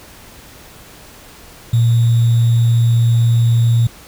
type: tone with sample-and-hold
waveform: sine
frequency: 116.54 Hz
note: A#2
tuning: in tune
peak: -9 dBFS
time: 1.73-3.87 s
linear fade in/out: 5 ms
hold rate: 3675 Hz
effects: pink hiss -40 dBFS RMS until 4.07 s